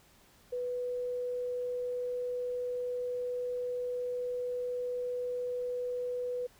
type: tone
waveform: sine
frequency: 493.9 Hz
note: B4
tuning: in tune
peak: -32 dBFS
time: 0.52-6.47 s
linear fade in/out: 10 ms
effects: pink hiss -62 dBFS RMS until 6.59 s